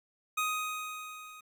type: tone with level ramp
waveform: 25% pulse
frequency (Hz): 1250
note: D#6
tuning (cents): +8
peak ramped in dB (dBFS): -24 to -44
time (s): 0.37-1.41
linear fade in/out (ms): 10
effects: 11-bit